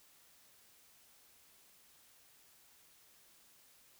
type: silence
effects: white hiss -65 dBFS RMS until 3.99 s